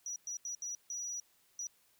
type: tone bursts at uneven times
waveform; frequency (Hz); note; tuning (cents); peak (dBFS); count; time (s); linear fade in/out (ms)
sine; 5840; F#8; -24; -36; 6; 0.06-0.16 / 0.27-0.37 / 0.45-0.55 / 0.62-0.75 / 0.9-1.2 / 1.59-1.67; 2
effects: tanh soft clip ceiling -35 dBFS + white hiss -70 dBFS RMS until 1.99 s